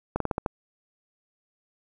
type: slowing click train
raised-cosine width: 1 ms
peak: -12 dBFS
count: 6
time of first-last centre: 0.16-0.462 s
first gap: 43 ms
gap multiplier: 1.17
effects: 9-bit